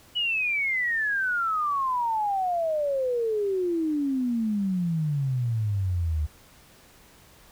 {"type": "exponential sweep", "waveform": "sine", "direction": "down", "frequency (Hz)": [2960, 73.42], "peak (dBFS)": -23, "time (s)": [0.15, 6.27], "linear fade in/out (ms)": 20, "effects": ["pink hiss -54 dBFS RMS until 7.51 s"]}